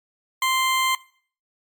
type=tone; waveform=20% pulse; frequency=1045 Hz; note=C6; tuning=2 cents flat; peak=-14 dBFS; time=0.42-0.95 s; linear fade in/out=2 ms; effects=noise-tail reverb RT60 0.5 s tail -20 dB re dry + MP3 96 kbps